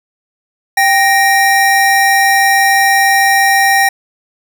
square tone pair together, 784 / 1864.7 Hz, G5 / A#6, 0 / 0 cents, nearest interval octave + minor third, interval 1500 cents, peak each -11 dBFS, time 0.77-3.89 s, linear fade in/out 5 ms, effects none

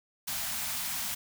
white band-stop noise, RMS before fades -34 dBFS, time 0.27-1.15 s, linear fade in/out 10 ms, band 270 to 620 Hz, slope 96 dB/octave, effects none

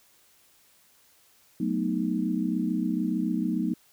sine chord, B dominant seventh, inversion second, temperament equal, 185 / 220 / 246.9 / 311.1 Hz, F#3 / A3 / B3 / D#4, 0 / 0 / 0 / 0 cents, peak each -30 dBFS, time 1.6-3.74 s, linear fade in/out 5 ms, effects white hiss -61 dBFS RMS until 3.92 s

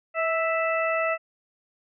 harmonic tone with a mistuned harmonic, 659.3 Hz, E5, in tune, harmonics 1 / 2 / 3 / 4, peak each -25 / -28 / -30 / -31 dBFS, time 0.14-1.18 s, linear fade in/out 50 ms, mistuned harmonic 1, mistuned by -27 cents, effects none

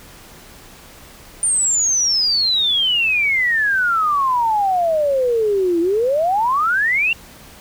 sine exponential two-way sweep, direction down then up, 9130 to 329.6 to 2806 Hz, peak -14 dBFS, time 1.43-7.13 s, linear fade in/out 2 ms, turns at 5.8 s, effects pink hiss -42 dBFS RMS until 7.6 s

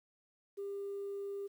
sine tone, 399.3 Hz, G4, 32 cents sharp, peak -37 dBFS, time 0.57-1.48 s, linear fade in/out 20 ms, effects tanh soft clip ceiling -34 dBFS + 11-bit

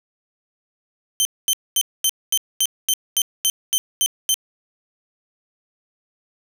15% pulse tone bursts, 3100 Hz, G7, 20 cents flat, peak -8 dBFS, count 12, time 1.2-4.342 s, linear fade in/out 0 ms, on 51 ms, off 230 ms, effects none

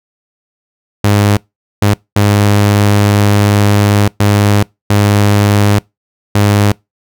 sawtooth tone bursts at uneven times, 102.6 Hz, G#2, 21 cents flat, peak -3 dBFS, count 6, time 1.04-1.37 / 1.82-1.94 / 2.16-4.08 / 4.2-4.63 / 4.9-5.79 / 6.35-6.72 s, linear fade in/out 5 ms, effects noise-tail reverb RT60 0.2 s tail -25 dB re dry

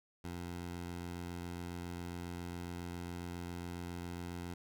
15% pulse tone, 87.31 Hz, F2, in tune, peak -35 dBFS, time 0.24-4.54 s, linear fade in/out 5 ms, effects none

